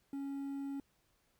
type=tone with quantisation; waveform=triangle; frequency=277.2 Hz; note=C#4; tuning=in tune; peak=-36 dBFS; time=0.13-0.8 s; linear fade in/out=2 ms; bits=11; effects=pink hiss -75 dBFS RMS until 1.39 s